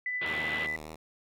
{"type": "tone with tremolo", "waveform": "sine", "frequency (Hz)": 1994, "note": "B6", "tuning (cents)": 16, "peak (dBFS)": -29, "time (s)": [0.06, 0.76], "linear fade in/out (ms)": 2, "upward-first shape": "sine", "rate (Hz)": 13, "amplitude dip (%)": 25}
{"type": "band-pass noise", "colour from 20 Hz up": "white", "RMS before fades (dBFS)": -38, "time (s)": [0.21, 0.67], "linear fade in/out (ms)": 10, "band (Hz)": [110, 3500], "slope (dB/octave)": 48}
{"type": "tone with vibrato", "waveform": "5% pulse", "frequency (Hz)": 77.78, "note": "D#2", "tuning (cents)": 0, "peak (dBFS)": -30, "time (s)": [0.25, 0.96], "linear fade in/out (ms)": 10, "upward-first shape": "sine", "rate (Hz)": 6.5, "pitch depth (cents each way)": 46}
{"effects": []}